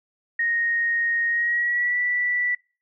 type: tone with pitch glide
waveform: sine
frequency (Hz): 1864.7 to 1963.1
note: A#6 to B6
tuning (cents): 0 to -11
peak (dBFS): -20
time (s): 0.39-2.55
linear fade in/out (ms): 5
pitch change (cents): +89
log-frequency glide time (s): 1.28-1.98
effects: noise-tail reverb RT60 0.4 s tail -25 dB re dry